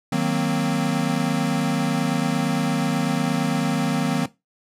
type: chord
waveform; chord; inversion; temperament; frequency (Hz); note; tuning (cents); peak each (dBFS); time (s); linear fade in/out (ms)
square; C half-diminished seventh; first; equal; 155.56 / 185 / 233.1 / 261.6; Eb3 / Gb3 / Bb3 / C4; 0 / 0 / 0 / 0; -26; 0.12-4.26; 5
effects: noise-tail reverb RT60 0.2 s tail -17 dB re dry + low-pass 11000 Hz 12 dB/octave